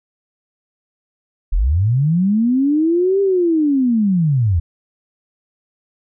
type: linear two-way sweep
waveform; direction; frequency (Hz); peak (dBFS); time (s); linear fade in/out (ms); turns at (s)
sine; up then down; 32.7 to 400 to 77.1; -12; 1.52-4.6; 10; 3.21
effects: none